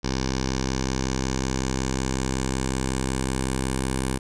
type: tone with low-pass filter sweep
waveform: 10% pulse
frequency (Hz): 65.41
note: C2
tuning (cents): 0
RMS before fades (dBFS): -26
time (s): 0.03-4.19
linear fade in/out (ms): 20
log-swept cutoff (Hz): 5600 to 9300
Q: 3.6
effects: none